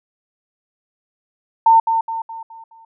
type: tone with echo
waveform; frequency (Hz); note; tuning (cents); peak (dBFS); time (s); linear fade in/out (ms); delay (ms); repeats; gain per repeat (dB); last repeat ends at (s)
sine; 905; A5; +48; -7; 1.66-1.8; 5; 210; 5; -7; 2.85
effects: none